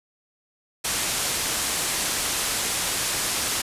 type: low-pass noise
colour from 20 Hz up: white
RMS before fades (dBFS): -26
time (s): 0.84-3.62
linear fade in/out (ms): 10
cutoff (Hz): 11000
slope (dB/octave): 24
effects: resampled to 32000 Hz